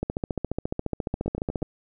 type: two click trains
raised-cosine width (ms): 2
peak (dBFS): -13 / -17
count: 24 / 5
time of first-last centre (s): 0.03-1.627 / 1.14-1.621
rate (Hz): 14.4 / 8.32
effects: none